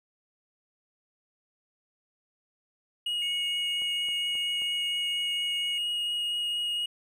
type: tone with vibrato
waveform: triangle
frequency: 2880 Hz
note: F#7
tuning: 47 cents flat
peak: -26 dBFS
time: 3.06-6.86 s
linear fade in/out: 5 ms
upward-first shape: triangle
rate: 4.3 Hz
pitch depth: 9 cents each way
type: tone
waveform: triangle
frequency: 2217 Hz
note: C#7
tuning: in tune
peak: -35 dBFS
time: 3.22-5.78 s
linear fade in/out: 2 ms
type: click train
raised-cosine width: 1 ms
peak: -36 dBFS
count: 4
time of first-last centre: 3.82-4.62 s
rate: 3.75 Hz
effects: none